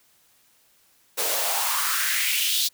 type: noise with high-pass filter sweep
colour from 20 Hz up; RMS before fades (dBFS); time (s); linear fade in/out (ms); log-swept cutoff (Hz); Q
white; -24; 1.17-2.69; 20; 440 to 4100; 3.6
effects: white hiss -61 dBFS RMS until 2.73 s